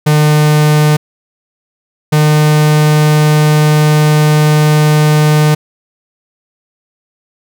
45% pulse tone pair in turn, 151.1 / 151.77 Hz, D3 / D#3, +50 / -43 cents, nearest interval unison, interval 7 cents, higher second, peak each -6 dBFS, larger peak neither, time 0.06-0.97 / 2.12-5.55 s, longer second, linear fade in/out 10 ms, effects none

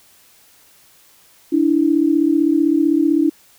sine tone pair together, 291.5 / 327.2 Hz, D4 / E4, -13 / -13 cents, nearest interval major second, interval 200 cents, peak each -15 dBFS, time 1.52-3.3 s, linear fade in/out 10 ms, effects white hiss -51 dBFS RMS until 3.58 s

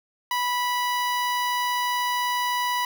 sawtooth tone with notch filter, 983 Hz, B5, 8 cents flat, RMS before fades -25 dBFS, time 0.31-2.85 s, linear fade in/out 2 ms, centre 7700 Hz, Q 1.8, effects none

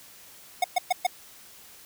square tone bursts, 727 Hz, F#5, 31 cents flat, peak -20 dBFS, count 4, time 0.62-1.068 s, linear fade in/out 5 ms, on 22 ms, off 120 ms, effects white hiss -50 dBFS RMS until 1.85 s

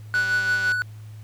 triangle tone with tremolo, 1480 Hz, F#6, in tune, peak -16 dBFS, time 0.14-0.82 s, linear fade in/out 0 ms, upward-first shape sine, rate 5.9 Hz, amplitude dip 45%
click train, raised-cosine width 0.2 ms, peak -19 dBFS, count 112, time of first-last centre 0.15-0.719 s, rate 195 Hz
effects added 107 Hz sine -37 dBFS peak until 1.23 s + pink hiss -56 dBFS RMS until 1.23 s

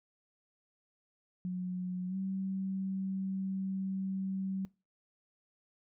sine tone with pitch glide, 181.9 to 191.5 Hz, F#3 to G3, -29 to -40 cents, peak -33 dBFS, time 1.45-4.65 s, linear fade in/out 0 ms, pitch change +89 cents, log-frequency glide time 2.08-2.16 s, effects noise-tail reverb RT60 0.3 s tail -23 dB re dry

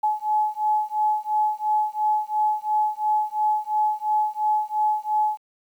sine beating tone pair, 851 / 853.9 Hz, G#5 / G#5, +42 / +48 cents, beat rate 2.9 Hz, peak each -23 dBFS, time 0.03-5.38 s, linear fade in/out 10 ms, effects 9-bit

